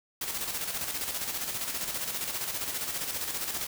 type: noise with tremolo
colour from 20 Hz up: white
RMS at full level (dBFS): -32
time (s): 0.21-3.67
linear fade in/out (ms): 5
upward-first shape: square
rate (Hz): 15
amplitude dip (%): 45
effects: none